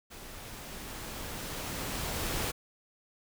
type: noise with level ramp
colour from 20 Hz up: pink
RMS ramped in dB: -47 to -32 dBFS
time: 0.1-2.52 s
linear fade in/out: 20 ms
effects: none